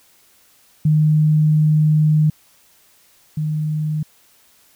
sine tone pair in turn, 153.5 / 153.5 Hz, D#3 / D#3, -23 / -23 cents, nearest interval unison, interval 0 cents, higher neither, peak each -11 / -18 dBFS, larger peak first, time 0.85-2.3 / 3.37-4.03 s, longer first, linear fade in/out 5 ms, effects white hiss -54 dBFS RMS until 4.75 s

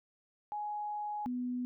sine tone pair in turn, 836 / 247.9 Hz, G#5 / B3, +11 / +7 cents, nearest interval octave + major sixth, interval 2104 cents, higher first, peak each -35 / -33 dBFS, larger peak second, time 0.52-1.26 / 1.26-1.65 s, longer first, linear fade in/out 0 ms, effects none

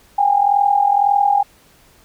sine tone with amplitude modulation, 810 Hz, G#5, 43 cents flat, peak -8 dBFS, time 0.18-1.43 s, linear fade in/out 10 ms, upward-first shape sine, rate 41.9 Hz, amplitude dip 75%, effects pink hiss -51 dBFS RMS until 2.04 s

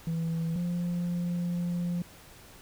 sine tone pair in turn, 164.81 / 174.61 Hz, E3 / F3, 0 / 0 cents, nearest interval minor second, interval 100 cents, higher second, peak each -25 dBFS, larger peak neither, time 0.07-0.56 / 0.56-2.02 s, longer second, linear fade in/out 2 ms, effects tanh soft clip ceiling -27 dBFS + pink hiss -52 dBFS RMS until 2.61 s

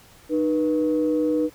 sine tone pair together, 306.4 / 486.4 Hz, D#4 / B4, -27 / -26 cents, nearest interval minor sixth, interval 801 cents, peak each -20 / -22 dBFS, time 0.29-1.5 s, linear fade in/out 50 ms, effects tanh soft clip ceiling -12 dBFS + pink hiss -51 dBFS RMS until 1.54 s

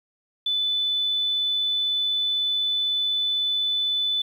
sine tone, 3498 Hz, A7, 11 cents flat, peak -21 dBFS, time 0.46-4.22 s, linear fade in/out 5 ms, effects 9-bit

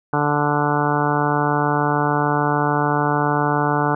harmonic tone, 146.83 Hz, D3, in tune, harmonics 1 / 2 / 3 / 4 / 5 / 6 / 7 / 8 / 9 / 10, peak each -23 / -24 / -25 / -29 / -25 / -23 / -27 / -27 / -29 / -27 dBFS, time 0.13-3.95 s, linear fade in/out 2 ms, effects none

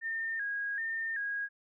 sine tone with vibrato, 1725 Hz, A6, 35 cents flat, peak -32 dBFS, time 0.01-1.49 s, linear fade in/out 50 ms, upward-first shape square, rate 1.3 Hz, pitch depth 85 cents each way, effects none

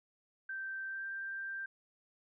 sine tone with pitch glide, 1561 to 1577.3 Hz, G6 to G6, -8 to +10 cents, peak -38 dBFS, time 0.49-1.66 s, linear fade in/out 5 ms, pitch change +18 cents, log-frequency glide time 0.88-1.03 s, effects none

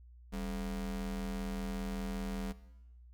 square ring-modulated tone, 118.9 Hz, A#2, 35 cents sharp, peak -34 dBFS, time 0.32-2.53 s, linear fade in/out 20 ms, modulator 76.3 Hz, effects noise-tail reverb RT60 1.0 s tail -18 dB re dry + added 60 Hz sine -53 dBFS peak until 3.13 s

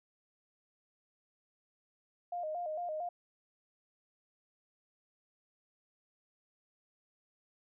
sine tone with vibrato, 660 Hz, E5, 2 cents sharp, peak -35 dBFS, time 2.32-3.09 s, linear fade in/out 5 ms, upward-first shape square, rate 4.4 Hz, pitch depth 110 cents each way, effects none

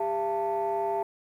sine tone cluster, 399.6 / 678 / 887 Hz, G4 / E5 / A5, +33 / +49 / +14 cents, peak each -29 dBFS, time 0-1.03 s, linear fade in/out 5 ms, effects tanh soft clip ceiling -20 dBFS + 10-bit

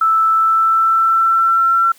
sine tone with pitch glide, 1318.5 to 1352.4 Hz, E6 to E6, 0 to +44 cents, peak -10 dBFS, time 0.01-1.92 s, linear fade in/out 5 ms, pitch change +44 cents, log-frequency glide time 0.31-1.77 s, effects white hiss -48 dBFS RMS until 1.98 s + high-pass 200 Hz 12 dB/octave

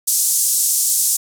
pink band-pass noise, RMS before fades -17 dBFS, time 0.07-1.17 s, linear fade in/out 10 ms, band 6500 to 13000 Hz, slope 24 dB/octave, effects none

